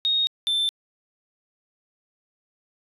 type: tone pair in turn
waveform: sine / triangle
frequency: 3729 / 3549 Hz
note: A#7 / A7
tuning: 0 / +14 cents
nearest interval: minor second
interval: 86 cents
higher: first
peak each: -19 dBFS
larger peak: neither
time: 0.05-0.27 / 0.47-0.69 s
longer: neither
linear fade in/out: 0 ms
effects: resampled to 32000 Hz